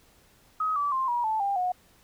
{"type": "tone with pitch steps", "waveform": "sine", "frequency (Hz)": [1266, 1154.2, 1052.3, 959.4, 874.8, 797.5, 727.1], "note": ["D#6", "D6", "C6", "A#5", "A5", "G5", "F#5"], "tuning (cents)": [30, -30, 10, 50, -10, 30, -30], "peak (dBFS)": -24, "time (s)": [0.6, 1.72], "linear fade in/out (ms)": 5, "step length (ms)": 160, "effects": ["pink hiss -60 dBFS RMS until 2.03 s"]}